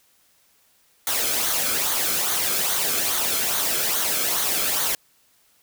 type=noise with flanger; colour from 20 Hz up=white; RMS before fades=-23 dBFS; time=1.07-4.95 s; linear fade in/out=2 ms; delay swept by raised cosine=0.38 to 1.09 ms; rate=2.4 Hz; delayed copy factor=-0.55; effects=white hiss -61 dBFS RMS until 5.62 s